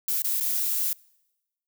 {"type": "noise with dropouts", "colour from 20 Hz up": "violet", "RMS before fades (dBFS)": -26, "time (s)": [0.08, 0.93], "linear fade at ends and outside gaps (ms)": 2, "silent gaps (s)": [[0.221, 0.244], [0.401, 0.407]], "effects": ["noise-tail reverb RT60 1.0 s tail -26 dB re dry"]}